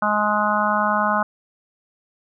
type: harmonic tone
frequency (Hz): 210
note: G#3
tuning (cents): +19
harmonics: 1 / 3 / 4 / 5 / 6 / 7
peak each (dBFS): -26 / -25 / -24 / -23 / -23 / -25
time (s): 0.02-1.23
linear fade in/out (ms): 5
effects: none